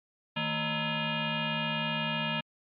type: tone with frequency modulation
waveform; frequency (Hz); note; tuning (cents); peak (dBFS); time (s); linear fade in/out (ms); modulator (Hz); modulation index
sine; 1310; E6; -11; -28; 0.36-2.41; 10; 384; 4.9
effects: MP3 48 kbps